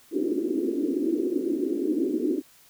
white band-pass noise, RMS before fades -26 dBFS, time 0.11-2.42 s, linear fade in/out 50 ms, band 270 to 370 Hz, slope 48 dB/octave, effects white hiss -56 dBFS RMS until 2.69 s

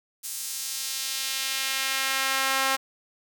sawtooth tone with high-pass filter sweep, 267.5 Hz, C4, 38 cents sharp, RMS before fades -28 dBFS, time 0.23-2.77 s, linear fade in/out 20 ms, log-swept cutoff 8100 to 990 Hz, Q 0.91, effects none

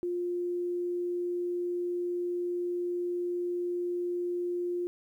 sine tone, 352.4 Hz, F4, 16 cents sharp, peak -29 dBFS, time 0.03-4.87 s, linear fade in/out 0 ms, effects 11-bit

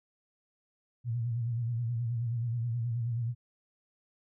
sine tone with vibrato, 117.7 Hz, A#2, 17 cents sharp, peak -29 dBFS, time 1.04-3.35 s, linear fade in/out 50 ms, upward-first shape sine, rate 9.4 Hz, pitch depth 72 cents each way, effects none

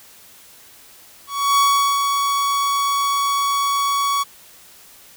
45% pulse tone with ADSR envelope, 1123 Hz, C#6, 22 cents sharp, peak -12 dBFS, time 1.27-4.24 s, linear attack 310 ms, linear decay 400 ms, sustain -5 dB, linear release 21 ms, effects white hiss -46 dBFS RMS until 5.16 s

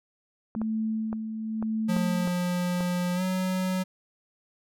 clicks, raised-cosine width 1 ms, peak -22 dBFS, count 7, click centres 0.551 / 0.616 / 1.129 / 1.626 / 1.966 / 2.275 / 2.807 s
sine tone with tremolo, 220 Hz, A3, in tune, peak -25 dBFS, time 0.56-2.26 s, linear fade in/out 5 ms, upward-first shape sine, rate 0.99 Hz, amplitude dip 50%
square tone with pitch glide, 178.1 to 185.66 Hz, F3 to F#3, +34 to +6 cents, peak -26 dBFS, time 1.88-3.84 s, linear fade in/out 20 ms, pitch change +72 cents, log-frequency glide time 3.15-3.22 s
effects none

